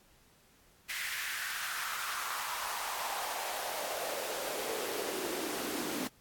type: noise with high-pass filter sweep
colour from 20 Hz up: pink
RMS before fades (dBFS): -37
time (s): 0.89-6.08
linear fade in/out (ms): 10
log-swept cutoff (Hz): 2000 to 260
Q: 3.3
effects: pink hiss -64 dBFS RMS until 6.2 s + AAC 64 kbps